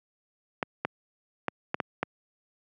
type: clicks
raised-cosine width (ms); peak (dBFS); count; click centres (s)
0.5; -11; 6; 0.628 / 0.85 / 1.483 / 1.744 / 1.802 / 2.03
effects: high-pass 150 Hz 12 dB/octave